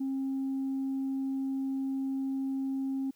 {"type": "tone", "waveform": "sine", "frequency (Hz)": 268.7, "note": "C4", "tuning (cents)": 46, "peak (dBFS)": -28, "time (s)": [0, 3.11], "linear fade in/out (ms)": 10, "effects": ["tanh soft clip ceiling -27 dBFS", "white hiss -68 dBFS RMS until 3.15 s"]}